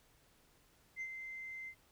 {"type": "tone with ADSR envelope", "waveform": "sine", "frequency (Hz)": 2077, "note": "C7", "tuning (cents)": -13, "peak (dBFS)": -36, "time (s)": [0.96, 1.75], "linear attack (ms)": 51, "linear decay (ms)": 62, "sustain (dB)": -7, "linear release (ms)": 74, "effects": ["tanh soft clip ceiling -37 dBFS", "pink hiss -69 dBFS RMS until 1.91 s"]}